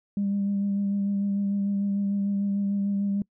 sine tone with vibrato, 200 Hz, G3, 35 cents sharp, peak -22 dBFS, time 0.17-3.22 s, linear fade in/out 2 ms, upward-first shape sine, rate 6.7 Hz, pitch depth 18 cents each way, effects noise-tail reverb RT60 0.1 s tail -26 dB re dry + tanh soft clip ceiling -19 dBFS

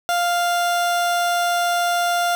30% pulse tone, 698.5 Hz, F5, in tune, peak -15 dBFS, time 0.09-2.35 s, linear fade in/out 0 ms, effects none

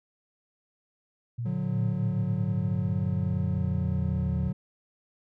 sine linear sweep, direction down, 119.2 to 79 Hz, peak -29 dBFS, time 1.38-4.49 s, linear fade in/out 10 ms
triangle chord, Bb augmented, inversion none, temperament just, 116.54 / 145.68 / 182.1 Hz, Bb2 / D3 / F#3, 0 / -14 / -27 cents, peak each -31 / -29 / -28 dBFS, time 1.45-4.53 s, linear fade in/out 10 ms
effects none

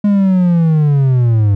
triangle linear sweep, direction down, 207.7 to 98 Hz, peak -6 dBFS, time 0.04-1.55 s, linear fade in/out 5 ms, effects none

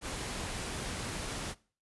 pink noise, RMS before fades -38 dBFS, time 0.01-1.55 s, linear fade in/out 50 ms, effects noise-tail reverb RT60 0.4 s tail -21 dB re dry + resampled to 24000 Hz

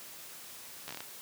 slowing click train, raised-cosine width 0.2 ms, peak -23 dBFS, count 7, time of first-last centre 0.88-1.005 s, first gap 12 ms, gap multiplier 1.22, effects white hiss -48 dBFS RMS until 1.21 s + high-pass 100 Hz 12 dB/octave

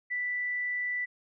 sine tone, 1975.5 Hz, B6, in tune, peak -29 dBFS, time 0.1-1.06 s, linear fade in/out 20 ms, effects none

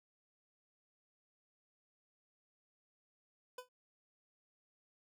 25% pulse tone with exponential decay, 501 Hz, B4, 25 cents sharp, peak -38 dBFS, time 3.58-3.69 s, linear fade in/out 5 ms, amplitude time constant 22 ms, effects none

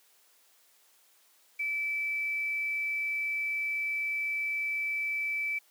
sine tone with quantisation, 2314 Hz, D7, 26 cents flat, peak -29 dBFS, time 1.59-5.59 s, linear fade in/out 10 ms, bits 9, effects white hiss -64 dBFS RMS until 5.7 s + high-pass 400 Hz 12 dB/octave

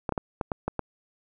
clicks, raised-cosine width 1 ms, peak -13 dBFS, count 7, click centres 0.092 / 0.123 / 0.178 / 0.412 / 0.518 / 0.68 / 0.793 s, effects none

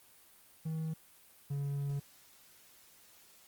triangle tone pair in turn, 159.4 / 141.11 Hz, D#3 / C#3, +42 / +31 cents, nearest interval major second, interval 211 cents, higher first, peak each -32 / -31 dBFS, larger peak second, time 0.65-0.94 / 1.5-2 s, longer second, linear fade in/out 10 ms, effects white hiss -61 dBFS RMS until 3.47 s + Opus 32 kbps

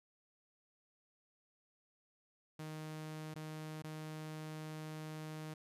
sawtooth tone with dropouts, 155.56 Hz, D#3, in tune, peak -40 dBFS, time 2.59-5.54 s, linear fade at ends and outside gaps 5 ms, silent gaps 3.341-3.358 / 3.822-3.84 s, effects resampled to 32000 Hz

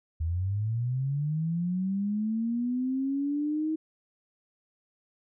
sine linear sweep, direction up, 77.78 to 317.8 Hz, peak -26 dBFS, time 0.2-3.76 s, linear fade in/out 10 ms, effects none

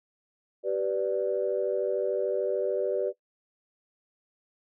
sine chord, G major, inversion none, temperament equal with one note detuned, 386.6 / 493.9 / 587.3 Hz, G4 / B4 / D5, -24 / 0 / 0 cents, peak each -29 dBFS, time 0.63-3.13 s, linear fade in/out 50 ms, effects noise-tail reverb RT60 0.1 s tail -18 dB re dry + tanh soft clip ceiling -15 dBFS

